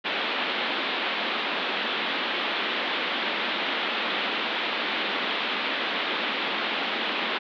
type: band-pass noise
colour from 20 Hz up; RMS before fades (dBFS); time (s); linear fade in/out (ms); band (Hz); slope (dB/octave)
white; -28; 0.04-7.39; 20; 200 to 3700; 48
effects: none